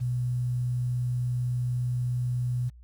sine tone with quantisation, 123.47 Hz, B2, in tune, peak -25 dBFS, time 0-2.7 s, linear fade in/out 20 ms, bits 9, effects added 60 Hz sine -47 dBFS peak until 2.83 s

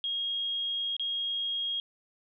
sine tone with dropouts, 3266 Hz, G#7, 30 cents flat, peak -29 dBFS, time 0.04-1.8 s, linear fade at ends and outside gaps 1 ms, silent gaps 0.966-0.996 s, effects none

